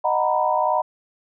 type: chord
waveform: sine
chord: B major seventh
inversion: first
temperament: just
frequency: 617.4 / 740.8 / 926 / 987.8 Hz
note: D#5 / F#5 / A#5 / B5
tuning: -14 / +2 / -12 / 0 cents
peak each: -23 dBFS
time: 0.04-0.82 s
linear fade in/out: 10 ms
effects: none